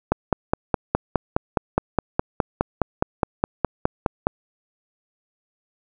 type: click train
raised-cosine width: 1 ms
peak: -3 dBFS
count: 21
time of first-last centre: 0.12-4.269 s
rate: 4.82 Hz
effects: none